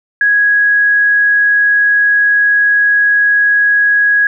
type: tone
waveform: sine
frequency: 1661.2 Hz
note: G#6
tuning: in tune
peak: -7 dBFS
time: 0.21-4.27 s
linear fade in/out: 2 ms
effects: none

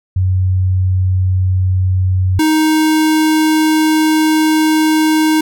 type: tone pair in turn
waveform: sine / square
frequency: 92.9 / 312.5 Hz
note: F#2 / D#4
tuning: +7 / +8 cents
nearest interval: octave + major sixth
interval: 2101 cents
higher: second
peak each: -10 dBFS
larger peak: neither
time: 0.16-2.39 / 2.39-5.41 s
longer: second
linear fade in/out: 5 ms
effects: none

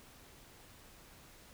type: silence
effects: pink hiss -58 dBFS RMS until 1.53 s

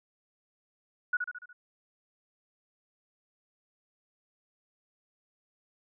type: tone with echo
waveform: sine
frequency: 1463 Hz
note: F#6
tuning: 20 cents flat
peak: -24 dBFS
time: 1.13-1.17 s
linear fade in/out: 5 ms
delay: 72 ms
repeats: 5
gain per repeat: -5 dB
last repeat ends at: 1.53 s
effects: none

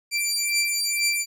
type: beating tone pair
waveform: 15% pulse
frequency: 2349 / 2351.1 Hz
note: D7 / D7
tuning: 0 / +1 cents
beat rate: 2.1 Hz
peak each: -18 dBFS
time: 0.11-1.26 s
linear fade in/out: 50 ms
effects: none

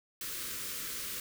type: band-stop noise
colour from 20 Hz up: white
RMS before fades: -39 dBFS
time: 0.21-1.2 s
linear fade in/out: 2 ms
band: 550 to 1100 Hz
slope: 48 dB/octave
effects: none

